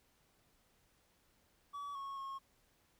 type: tone with pitch steps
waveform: triangle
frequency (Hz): 1141 / 1099 / 1086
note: C#6 / C#6 / C#6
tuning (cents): +50 / -15 / -36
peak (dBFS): -40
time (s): 1.73-2.39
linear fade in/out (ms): 20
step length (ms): 220
effects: pink hiss -73 dBFS RMS until 2.99 s